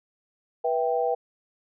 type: chord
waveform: sine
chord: E minor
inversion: second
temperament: equal with one note detuned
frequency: 488.2 / 659.3 / 784 Hz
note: B4 / E5 / G5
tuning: -20 / 0 / 0 cents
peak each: -25 / -28 / -27 dBFS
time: 0.64-1.15 s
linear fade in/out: 10 ms
effects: none